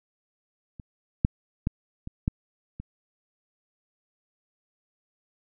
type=clicks; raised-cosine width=5 ms; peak=-28 / -7 / -12 / -23 / -11 / -24 dBFS; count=6; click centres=0.798 / 1.249 / 1.671 / 2.074 / 2.279 / 2.8 s; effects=none